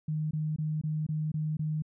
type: tone bursts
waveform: sine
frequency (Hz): 154.3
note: D#3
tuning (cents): -14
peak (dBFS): -28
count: 7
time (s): 0.08-1.822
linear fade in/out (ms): 5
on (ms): 230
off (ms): 22
effects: none